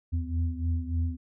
sine tone cluster, 80.8 / 84.2 / 253.7 Hz, E2 / E2 / B3, -34 / +37 / +47 cents, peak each -28 / -31 / -37 dBFS, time 0.12-1.17 s, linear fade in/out 20 ms, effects none

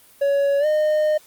triangle tone with pitch glide, 561 to 611.8 Hz, C#5 to D#5, +21 to -29 cents, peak -14 dBFS, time 0.21-1.18 s, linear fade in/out 10 ms, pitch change +150 cents, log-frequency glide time 0.59-0.66 s, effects white hiss -51 dBFS RMS until 1.26 s + Opus 32 kbps

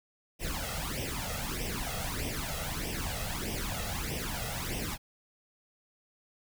pink noise with flanger, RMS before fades -35 dBFS, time 0.39-4.98 s, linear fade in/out 50 ms, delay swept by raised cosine 0.35 to 1.55 ms, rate 1.6 Hz, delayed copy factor +0.75, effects none

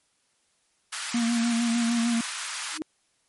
pink high-pass noise, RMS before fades -33 dBFS, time 0.92-2.78 s, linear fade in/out 10 ms, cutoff 1100 Hz, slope 24 dB/octave
triangle tone with vibrato, 233.7 Hz, A#3, 5 cents sharp, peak -20 dBFS, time 1.14-2.21 s, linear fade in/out 5 ms, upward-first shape sine, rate 6.6 Hz, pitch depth 33 cents each way
sine tone with exponential growth, 311.1 Hz, D#4, in tune, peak -24 dBFS, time 2.71-2.82 s, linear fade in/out 0 ms, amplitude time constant 22 ms
effects white hiss -69 dBFS RMS until 3.28 s + MP3 48 kbps

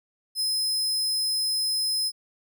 sawtooth tone, 5100 Hz, D#8, 42 cents sharp, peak -21 dBFS, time 0.35-2.12 s, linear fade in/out 50 ms, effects none

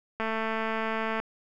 click train, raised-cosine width 0.5 ms, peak -16 dBFS, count 223, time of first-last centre 0.2-1.2 s, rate 222 Hz, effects none

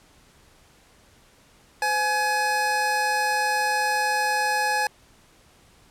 square tone cluster, 512 / 840 / 1689 Hz, C5 / G#5 / G#6, -38 / +19 / +29 cents, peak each -33 / -24 / -26 dBFS, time 1.82-4.87 s, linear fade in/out 2 ms, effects pink hiss -56 dBFS RMS until 5.9 s + low-pass 11000 Hz 12 dB/octave

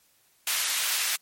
pink high-pass noise, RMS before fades -27 dBFS, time 0.47-1.16 s, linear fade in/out 2 ms, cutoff 1900 Hz, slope 12 dB/octave, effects white hiss -64 dBFS RMS until 1.21 s + MP3 64 kbps

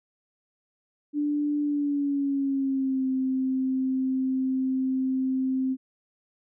sine tone with pitch glide, 293.7 to 261.7 Hz, D4 to C4, 0 to 0 cents, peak -23 dBFS, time 1.13-5.77 s, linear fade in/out 50 ms, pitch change -200 cents, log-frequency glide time 1.61-3.07 s, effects none

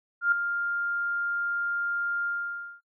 sine tone with ADSR envelope, 1401 Hz, F6, 5 cents sharp, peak -17 dBFS, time 0.21-2.81 s, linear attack 110 ms, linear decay 4 ms, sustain -9 dB, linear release 550 ms, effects noise-tail reverb RT60 0.1 s tail -24 dB re dry

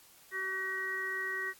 harmonic tone, 380 Hz, F#4, 46 cents sharp, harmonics 1 / 3 / 4 / 5, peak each -44 / -44 / -42 / -34 dBFS, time 0.31-1.54 s, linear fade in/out 50 ms, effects white hiss -59 dBFS RMS until 1.59 s + AAC 64 kbps

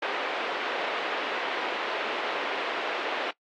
pink band-pass noise, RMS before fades -31 dBFS, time 0.02-3.31 s, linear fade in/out 5 ms, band 400 to 3200 Hz, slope 24 dB/octave, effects noise-tail reverb RT60 0.1 s tail -21 dB re dry + AAC 64 kbps

